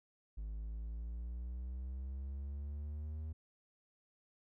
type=exponential sweep; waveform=triangle; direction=up; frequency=51.91 to 79 Hz; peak=-38 dBFS; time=0.37-3.33 s; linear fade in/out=10 ms; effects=none